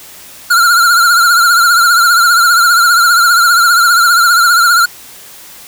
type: tone with vibrato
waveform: square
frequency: 1396.9 Hz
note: F6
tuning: in tune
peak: -6 dBFS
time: 0.5-4.86 s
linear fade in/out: 10 ms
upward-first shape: triangle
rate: 15 Hz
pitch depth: 82 cents each way
effects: white hiss -34 dBFS RMS until 5.67 s